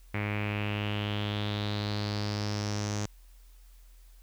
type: tone with low-pass filter sweep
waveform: sawtooth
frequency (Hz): 103.83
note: G#2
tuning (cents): 0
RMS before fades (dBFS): -32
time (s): 0.14-3.06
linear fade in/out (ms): 5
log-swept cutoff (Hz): 2200 to 6400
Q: 5.1
effects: added 42 Hz sine -51 dBFS peak until 4.22 s + white hiss -65 dBFS RMS until 4.22 s